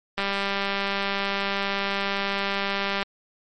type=click train; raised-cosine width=0.3 ms; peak=-10 dBFS; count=565; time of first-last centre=0.18-3.028 s; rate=198 Hz; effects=MP3 48 kbps